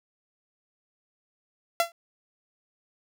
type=tone with exponential decay; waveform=sawtooth; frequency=679 Hz; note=F5; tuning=49 cents flat; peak=-14 dBFS; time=1.8-1.92 s; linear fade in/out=1 ms; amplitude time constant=26 ms; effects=none